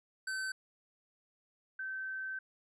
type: tone pair in turn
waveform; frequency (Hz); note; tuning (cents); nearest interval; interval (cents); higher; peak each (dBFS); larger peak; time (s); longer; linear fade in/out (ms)
square / sine; 1535 / 1543.4; G6 / G6; -37 / -27; unison; 10; second; -36 / -37; first; 0.27-0.52 / 1.79-2.39; second; 5
effects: resampled to 24000 Hz